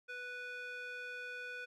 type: tone with band-pass filter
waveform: square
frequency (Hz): 493.9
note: B4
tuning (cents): 0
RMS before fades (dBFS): -45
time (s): 0.08-1.66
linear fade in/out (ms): 20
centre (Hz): 1900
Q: 9.9
effects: none

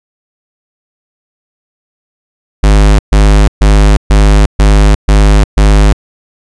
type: tone bursts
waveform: square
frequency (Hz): 51.1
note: G#1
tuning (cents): -27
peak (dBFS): -3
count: 7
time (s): 2.63-5.93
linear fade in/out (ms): 5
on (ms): 360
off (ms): 130
effects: resampled to 22050 Hz

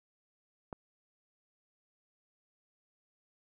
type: click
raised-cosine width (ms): 1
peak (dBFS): -26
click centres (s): 0.728
effects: none

